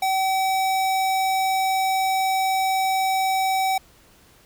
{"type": "tone", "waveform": "square", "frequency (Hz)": 764, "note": "G5", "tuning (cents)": -45, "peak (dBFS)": -20, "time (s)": [0.02, 3.78], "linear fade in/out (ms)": 5, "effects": ["pink hiss -54 dBFS RMS until 4.45 s"]}